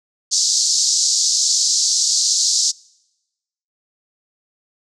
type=band-pass noise; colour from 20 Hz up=white; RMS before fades=-17 dBFS; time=0.31-2.72 s; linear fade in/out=20 ms; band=4300 to 7200 Hz; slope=48 dB/octave; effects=noise-tail reverb RT60 1.0 s tail -26 dB re dry